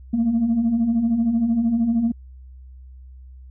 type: beating tone pair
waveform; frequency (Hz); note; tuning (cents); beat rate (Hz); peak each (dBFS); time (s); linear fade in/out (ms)
sine; 220 / 233; A3 / A#3; 0 / -1; 13; -24 / -16; 0.13-2.12; 10
effects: tanh soft clip ceiling -13 dBFS + added 64 Hz sine -39 dBFS peak until 3.5 s